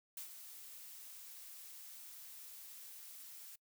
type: noise with ADSR envelope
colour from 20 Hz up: blue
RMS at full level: -45 dBFS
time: 0.17-3.56 s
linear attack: 4 ms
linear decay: 98 ms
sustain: -8 dB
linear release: 10 ms
effects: noise-tail reverb RT60 0.1 s tail -24 dB re dry